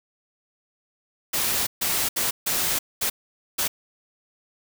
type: noise bursts at uneven times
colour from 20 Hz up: white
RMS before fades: -24 dBFS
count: 6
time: 1.33-1.67 / 1.81-2.09 / 2.16-2.31 / 2.46-2.79 / 3.01-3.1 / 3.58-3.68 s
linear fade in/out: 10 ms
effects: none